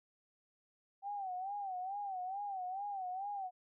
sine tone with vibrato, 772 Hz, G5, 27 cents flat, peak -38 dBFS, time 1.02-3.51 s, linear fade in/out 50 ms, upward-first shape sine, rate 2.3 Hz, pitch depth 110 cents each way, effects none

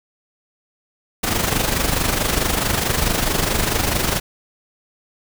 pink noise with amplitude modulation, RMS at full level -17 dBFS, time 1.23-4.2 s, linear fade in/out 10 ms, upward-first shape sine, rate 24.6 Hz, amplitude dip 60%, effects none

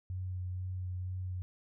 sine tone with vibrato, 91.7 Hz, F#2, 15 cents flat, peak -35 dBFS, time 0.1-1.42 s, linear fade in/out 0 ms, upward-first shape sine, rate 2.1 Hz, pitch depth 15 cents each way, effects none

